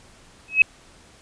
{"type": "tone with exponential growth", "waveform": "sine", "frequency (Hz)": 2563, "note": "E7", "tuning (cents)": -49, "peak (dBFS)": -6, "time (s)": [0.48, 0.62], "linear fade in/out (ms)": 2, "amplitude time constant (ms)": 29, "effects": ["pink hiss -51 dBFS RMS until 1.21 s", "resampled to 22050 Hz"]}